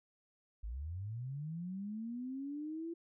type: linear sweep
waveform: sine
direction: up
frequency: 49 to 340.1 Hz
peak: -39 dBFS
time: 0.63-2.94 s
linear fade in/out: 10 ms
effects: none